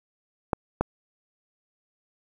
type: clicks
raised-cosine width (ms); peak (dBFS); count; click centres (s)
1; -8; 2; 0.532 / 0.81
effects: 8-bit